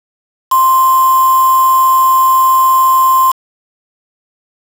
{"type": "tone with quantisation", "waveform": "sine", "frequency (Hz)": 1046.5, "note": "C6", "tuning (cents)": 0, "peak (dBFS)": -6, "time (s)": [0.51, 3.32], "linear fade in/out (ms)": 10, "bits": 3, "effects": []}